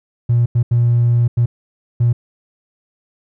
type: tone bursts at uneven times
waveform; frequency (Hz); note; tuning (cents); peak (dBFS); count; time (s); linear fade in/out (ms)
triangle; 119.2; A#2; +39; -7; 5; 0.29-0.46 / 0.55-0.63 / 0.71-1.28 / 1.37-1.46 / 2-2.13; 10
effects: tanh soft clip ceiling -7 dBFS